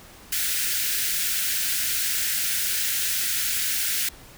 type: high-pass noise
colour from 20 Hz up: white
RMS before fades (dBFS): -25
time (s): 0.32-4.09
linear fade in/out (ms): 5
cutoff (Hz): 1400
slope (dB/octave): 96
effects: pink hiss -47 dBFS RMS until 4.37 s